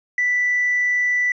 triangle tone with hard clipping, 1975.5 Hz, B6, in tune, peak -17 dBFS, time 0.18-1.32 s, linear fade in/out 2 ms, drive 4 dB, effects resampled to 16000 Hz

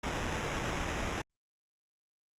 pink noise with sample-and-hold, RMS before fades -35 dBFS, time 0.03-1.22 s, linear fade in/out 10 ms, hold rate 4410 Hz, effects low-pass 8000 Hz 12 dB/octave + Opus 48 kbps

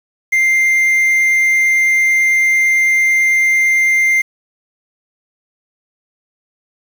triangle tone with quantisation, 2097 Hz, C7, 3 cents sharp, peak -8 dBFS, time 0.32-4.22 s, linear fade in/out 10 ms, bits 6, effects none

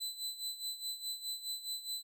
sawtooth tone with tremolo, 4014 Hz, B7, 27 cents sharp, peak -33 dBFS, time 0-2.03 s, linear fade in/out 20 ms, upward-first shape sine, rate 4.8 Hz, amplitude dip 75%, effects none

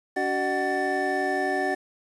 triangle tone cluster, 285.7 / 377.4 / 608 / 749 / 1768 Hz, D4 / F#4 / D#5 / F#5 / A6, -48 / +34 / -40 / +21 / +8 cents, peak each -30 / -27 / -30 / -26 / -28 dBFS, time 0.16-1.75 s, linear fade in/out 10 ms, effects resampled to 24000 Hz + 8-bit

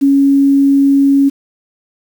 sine tone with quantisation, 277.2 Hz, C#4, in tune, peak -6 dBFS, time 0.01-1.3 s, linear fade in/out 20 ms, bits 6, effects none

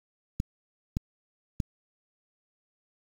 clicks, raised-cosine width 5 ms, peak -15 dBFS, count 3, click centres 0.401 / 0.969 / 1.602 s, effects 7-bit

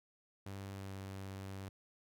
sawtooth tone with pitch glide, 98 to 96.82 Hz, G2 to G2, 0 to -21 cents, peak -40 dBFS, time 0.46-1.69 s, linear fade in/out 5 ms, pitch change -21 cents, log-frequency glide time 0.71-0.93 s, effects none

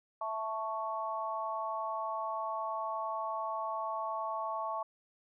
sine chord, A major, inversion second, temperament equal, 659.3 / 880 / 1108.7 Hz, E5 / A5 / C#6, 0 / 0 / 0 cents, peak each -39 / -38 / -37 dBFS, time 0.21-4.83 s, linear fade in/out 5 ms, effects none

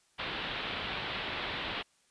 white low-pass noise, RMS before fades -37 dBFS, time 0.18-1.83 s, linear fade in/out 20 ms, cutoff 3800 Hz, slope 48 dB/octave, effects white hiss -69 dBFS RMS until 2.1 s + resampled to 22050 Hz

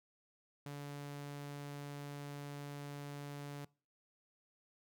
sawtooth tone, 143.6 Hz, D3, 39 cents flat, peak -40 dBFS, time 0.66-3.65 s, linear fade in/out 2 ms, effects noise-tail reverb RT60 0.4 s tail -24 dB re dry

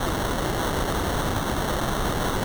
pink noise with sample-and-hold, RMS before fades -25 dBFS, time 0-2.44 s, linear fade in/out 2 ms, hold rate 2450 Hz, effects none

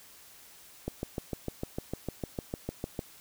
click train, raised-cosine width 2 ms, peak -19 dBFS, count 15, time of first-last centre 0.88-2.992 s, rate 6.63 Hz, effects white hiss -54 dBFS RMS until 3.2 s

